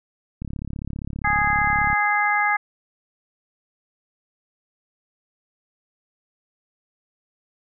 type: click train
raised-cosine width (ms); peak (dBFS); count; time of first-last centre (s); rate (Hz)
5; -18; 54; 0.42-1.93; 35.1
type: harmonic tone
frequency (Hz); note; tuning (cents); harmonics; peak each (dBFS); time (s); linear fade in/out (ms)
414.7; G#4; -3; 2 / 3 / 4 / 5; -22 / -25 / -23 / -23; 1.24-2.57; 10
effects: none